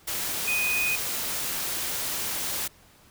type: tone in noise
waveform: sine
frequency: 2489 Hz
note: D#7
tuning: in tune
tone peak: -24 dBFS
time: 0.47-0.96 s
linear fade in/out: 10 ms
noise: white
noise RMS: -30 dBFS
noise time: 0.07-2.68 s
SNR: +3 dB
effects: pink hiss -56 dBFS RMS until 3.1 s